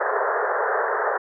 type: band-pass noise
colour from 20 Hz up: pink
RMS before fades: -23 dBFS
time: 0-1.18 s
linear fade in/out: 10 ms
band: 400 to 1800 Hz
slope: 96 dB/octave
effects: none